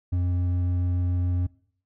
sine tone with hard clipping, 89.3 Hz, F2, 39 cents sharp, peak -23 dBFS, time 0.12-1.47 s, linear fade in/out 10 ms, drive 5 dB, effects noise-tail reverb RT60 0.6 s tail -22 dB re dry

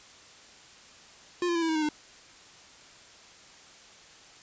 square tone with pitch steps, 353 / 343.9 / 335.1 / 326.5 / 318.1 / 310 / 302 Hz, F4 / F4 / E4 / E4 / D#4 / D#4 / D4, +19 / -27 / +29 / -17 / +38 / -6 / +48 cents, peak -26 dBFS, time 1.42-1.889 s, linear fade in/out 2 ms, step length 67 ms, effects white hiss -52 dBFS RMS until 4.42 s + resampled to 16000 Hz

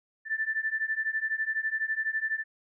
sine beating tone pair, 1760 / 1772 Hz, A6 / A6, 0 / +12 cents, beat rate 12 Hz, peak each -31 / -30 dBFS, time 0.25-2.44 s, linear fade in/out 50 ms, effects none

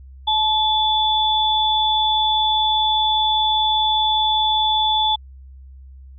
sine tone pair together, 865 / 3460 Hz, A5 / A7, -30 / -30 cents, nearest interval 2 octaves, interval 2400 cents, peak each -18 dBFS, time 0.27-5.16 s, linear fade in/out 10 ms, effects added 66 Hz sine -38 dBFS peak until 6.18 s

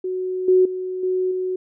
sine tone with level steps, 370 Hz, F#4, in tune, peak -22 / -11 / -24 / -18 / -21 dBFS, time 0.04-1.56 s, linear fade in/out 5 ms, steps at 0.48 / 0.65 / 1.03 / 1.31 s, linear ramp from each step 5 ms, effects none

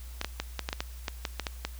clicks, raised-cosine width 0.2 ms, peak -13 dBFS, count 12, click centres 0.214 / 0.246 / 0.4 / 0.593 / 0.689 / 0.729 / 0.805 / 1.082 / 1.252 / 1.397 / 1.468 / 1.65 s, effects added 60 Hz sine -40 dBFS peak until 1.79 s + white hiss -53 dBFS RMS until 1.79 s

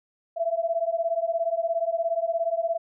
sine beating tone pair, 659.3 / 676.3 Hz, E5 / E5, 0 / +44 cents, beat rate 17 Hz, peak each -26 dBFS, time 0.36-2.78 s, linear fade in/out 20 ms, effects none

